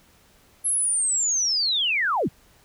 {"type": "linear sweep", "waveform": "sine", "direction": "down", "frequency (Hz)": [11175, 67], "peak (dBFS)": -20, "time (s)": [0.64, 2.29], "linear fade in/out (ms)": 20, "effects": ["pink hiss -57 dBFS RMS until 2.64 s"]}